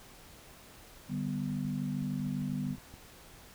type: chord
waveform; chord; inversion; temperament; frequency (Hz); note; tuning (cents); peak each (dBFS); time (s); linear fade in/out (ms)
sine; G major; second; equal with one note detuned; 146.83 / 194.08 / 246.9; D3 / G3 / B3; 0 / -17 / 0; -36; 1.08-2.77; 50
type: clicks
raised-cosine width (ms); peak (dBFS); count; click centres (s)
5; -38; 11; 1.654 / 2.023 / 2.201 / 2.267 / 2.423 / 2.496 / 2.528 / 2.67 / 2.711 / 2.783 / 2.94
effects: pink hiss -54 dBFS RMS until 3.54 s